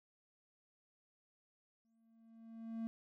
triangle tone with exponential growth, 226.4 Hz, A3, 50 cents sharp, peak -35 dBFS, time 1.85-2.87 s, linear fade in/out 0 ms, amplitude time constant 220 ms, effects none

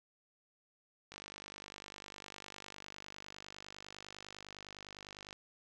click train, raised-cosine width 0.2 ms, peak -30 dBFS, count 211, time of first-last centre 1.12-5.328 s, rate 49.9 Hz, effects none

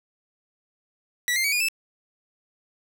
sawtooth tone with pitch steps, 1949 / 2101 / 2265 / 2441 / 2632 Hz, B6 / C7 / C#7 / D#7 / E7, -23 / +7 / +37 / -34 / -3 cents, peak -18 dBFS, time 1.28-1.685 s, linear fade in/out 0 ms, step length 81 ms, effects none

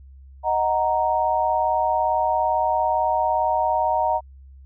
sine chord, D# minor, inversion none, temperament equal, 622.3 / 740 / 932.3 Hz, D#5 / F#5 / A#5, 0 / 0 / 0 cents, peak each -24 / -23 / -21 dBFS, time 0.43-4.21 s, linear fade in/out 50 ms, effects added 67 Hz sine -42 dBFS peak until 4.65 s

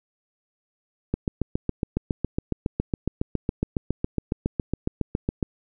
click train, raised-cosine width 3 ms, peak -10 dBFS, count 32, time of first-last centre 1.14-5.428 s, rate 7.23 Hz, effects none

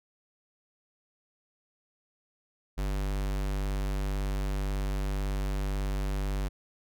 square tone, 49.05 Hz, G1, 2 cents sharp, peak -29 dBFS, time 2.77-6.49 s, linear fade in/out 20 ms, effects none

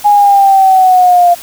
sine linear sweep, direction down, 830.6 to 694 Hz, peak -3 dBFS, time 0.04-1.35 s, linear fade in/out 20 ms, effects white hiss -30 dBFS RMS until 1.42 s

